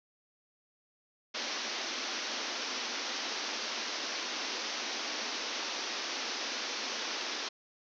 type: band-pass noise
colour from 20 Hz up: white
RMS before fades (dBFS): -37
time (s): 1.34-7.49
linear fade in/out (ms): 10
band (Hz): 220 to 6100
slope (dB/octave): 96
effects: none